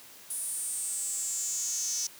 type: tone with high-pass filter sweep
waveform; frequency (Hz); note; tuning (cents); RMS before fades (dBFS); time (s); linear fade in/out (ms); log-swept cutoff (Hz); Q
square; 202.8; G#3; -41; -33; 0.3-2.07; 5; 10000 to 5900; 7.7
effects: white hiss -51 dBFS RMS until 2.19 s + high-pass 100 Hz 12 dB/octave

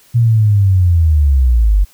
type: linear sweep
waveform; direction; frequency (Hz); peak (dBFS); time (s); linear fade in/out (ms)
sine; down; 120 to 46.06; -7; 0.14-1.85; 20
effects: white hiss -48 dBFS RMS until 1.93 s

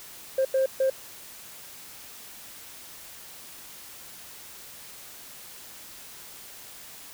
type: tone bursts at uneven times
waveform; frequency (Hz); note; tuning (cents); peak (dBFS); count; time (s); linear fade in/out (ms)
sine; 530; C5; +22; -18; 3; 0.38-0.45 / 0.54-0.66 / 0.8-0.9; 5
effects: tanh soft clip ceiling -18 dBFS + white hiss -45 dBFS RMS until 7.13 s

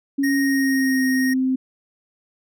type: tone with pitch glide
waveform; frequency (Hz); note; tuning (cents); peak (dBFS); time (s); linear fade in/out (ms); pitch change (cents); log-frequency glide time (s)
sine; 277.2 to 260.1; C#4 to C4; 0 to -10; -17; 0.18-1.56; 10; -110; 0.38-1.05
type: tone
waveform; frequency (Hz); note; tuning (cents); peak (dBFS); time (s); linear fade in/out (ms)
square; 1864.7; A#6; 0; -24; 0.23-1.34; 10
effects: none

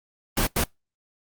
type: noise bursts at uneven times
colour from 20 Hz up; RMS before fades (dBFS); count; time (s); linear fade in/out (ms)
pink; -22; 2; 0.37-0.47 / 0.56-0.64; 5
effects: noise-tail reverb RT60 0.2 s tail -26 dB re dry + Opus 24 kbps

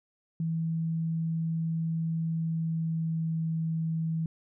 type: tone with pitch glide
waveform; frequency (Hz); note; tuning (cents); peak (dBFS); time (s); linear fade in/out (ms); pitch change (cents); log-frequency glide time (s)
sine; 163.2 to 161.98; E3 to E3; -17 to -30; -27; 0.4-4.26; 2; -13; 2.31-3.42
effects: none

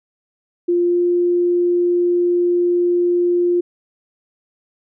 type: tone with pitch glide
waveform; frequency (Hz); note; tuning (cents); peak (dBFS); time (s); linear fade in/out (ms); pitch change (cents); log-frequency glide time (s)
sine; 349.2 to 351.2; F4 to F4; 0 to +10; -13; 0.68-3.61; 10; +10; 0.84-0.99
effects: none

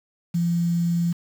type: tone with quantisation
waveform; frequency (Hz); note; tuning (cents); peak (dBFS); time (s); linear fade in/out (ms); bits
sine; 171; F3; -36; -19; 0.34-1.13; 10; 7
effects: none

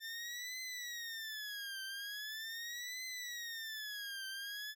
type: tone with vibrato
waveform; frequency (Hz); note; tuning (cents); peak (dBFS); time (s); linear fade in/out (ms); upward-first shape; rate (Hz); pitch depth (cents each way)
20% pulse; 1785; A6; +24; -37; 0-4.75; 50; triangle; 0.41; 240
effects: none

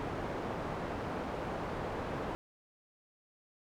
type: low-pass noise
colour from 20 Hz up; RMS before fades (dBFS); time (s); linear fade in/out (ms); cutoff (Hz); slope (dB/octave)
white; -38; 0-2.35; 0; 810; 12
effects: none

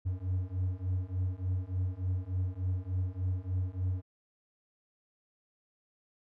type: beating tone pair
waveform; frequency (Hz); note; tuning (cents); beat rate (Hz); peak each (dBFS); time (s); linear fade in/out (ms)
triangle; 90.5 / 93.9; F#2 / F#2; -38 / +26; 3.4; -32 / -31; 0.05-4.02; 20
effects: none

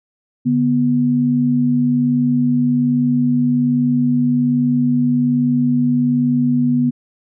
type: tone pair together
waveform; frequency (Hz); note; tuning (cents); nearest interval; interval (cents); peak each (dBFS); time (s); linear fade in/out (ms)
sine; 144.08 / 245.3; D3 / B3; -33 / -12; major sixth; 921; -20 / -13; 0.45-6.91; 20
effects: none

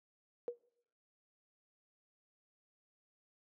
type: tone with exponential decay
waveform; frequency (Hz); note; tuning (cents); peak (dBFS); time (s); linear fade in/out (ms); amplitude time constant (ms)
sine; 480.7; B4; -47; -31; 0.48-0.58; 0; 20
effects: noise-tail reverb RT60 0.8 s tail -25 dB re dry + high-pass 300 Hz 12 dB/octave

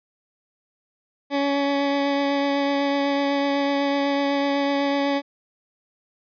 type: tone with vibrato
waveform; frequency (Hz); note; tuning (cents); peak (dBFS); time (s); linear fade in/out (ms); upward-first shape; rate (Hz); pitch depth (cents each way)
20% pulse; 281.1; C#4; +24; -15; 1.3-5.22; 50; triangle; 8; 14
effects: resampled to 11025 Hz

